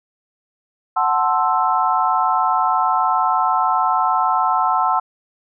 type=chord; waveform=sine; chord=F# half-diminished seventh; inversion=none; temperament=equal; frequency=740 / 880 / 1046.5 / 1318.5 Hz; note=F#5 / A5 / C6 / E6; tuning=0 / 0 / 0 / 0 cents; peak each=-20 dBFS; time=0.96-5 s; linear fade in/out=10 ms; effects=none